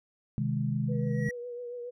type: chord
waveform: sine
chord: Ab major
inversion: first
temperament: just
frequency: 129.78 / 155.74 / 207.7 Hz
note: C3 / Eb3 / Ab3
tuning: -14 / +2 / 0 cents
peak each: -30 / -32 / -32 dBFS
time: 0.38-1.29 s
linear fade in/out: 0 ms
type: tone with vibrato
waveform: sine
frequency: 484.9 Hz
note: B4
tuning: 32 cents flat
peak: -36 dBFS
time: 0.88-1.91 s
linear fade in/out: 20 ms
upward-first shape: triangle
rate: 7.2 Hz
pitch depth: 36 cents each way
type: tone with exponential growth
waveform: triangle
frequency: 1914 Hz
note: A#6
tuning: 45 cents sharp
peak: -30 dBFS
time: 0.92-1.31 s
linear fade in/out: 5 ms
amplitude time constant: 84 ms
effects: none